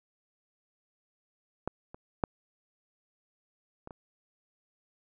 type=clicks; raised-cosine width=1 ms; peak=-17 / -30 / -12 / -29 / -30 dBFS; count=5; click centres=1.676 / 1.945 / 2.238 / 3.874 / 3.908 s; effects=none